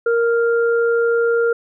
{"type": "tone pair together", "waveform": "sine", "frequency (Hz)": [466.2, 1397], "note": ["A#4", "F6"], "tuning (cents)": [0, 0], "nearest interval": "octave + perfect fifth", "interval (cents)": 1900, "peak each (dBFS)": [-14, -22], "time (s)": [0.06, 1.53], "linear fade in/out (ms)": 5, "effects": []}